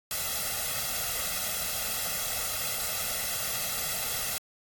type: noise with comb filter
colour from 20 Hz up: white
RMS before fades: -31 dBFS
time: 0.11-4.38 s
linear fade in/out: 0 ms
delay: 1.5 ms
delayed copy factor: +0.85
effects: AAC 64 kbps